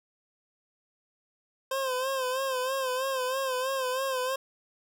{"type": "tone with vibrato", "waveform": "25% pulse", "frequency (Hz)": 522, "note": "C5", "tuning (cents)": -4, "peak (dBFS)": -24, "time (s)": [1.71, 4.36], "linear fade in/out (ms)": 5, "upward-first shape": "sine", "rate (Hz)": 3.1, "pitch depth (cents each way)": 64, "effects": []}